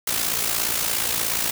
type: noise with amplitude modulation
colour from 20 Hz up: white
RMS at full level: -21 dBFS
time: 0.07-1.51 s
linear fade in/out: 5 ms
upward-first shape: sine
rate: 57 Hz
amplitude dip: 60%
effects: none